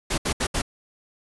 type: noise bursts at uneven times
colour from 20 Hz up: pink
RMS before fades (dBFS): -24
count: 4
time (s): 0.1-0.18 / 0.25-0.33 / 0.4-0.47 / 0.54-0.62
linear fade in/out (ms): 10
effects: resampled to 24000 Hz